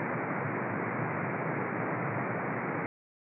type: band-pass noise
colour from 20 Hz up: pink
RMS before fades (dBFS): -33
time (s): 0-2.86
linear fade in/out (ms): 0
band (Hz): 110 to 2300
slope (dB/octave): 96
effects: none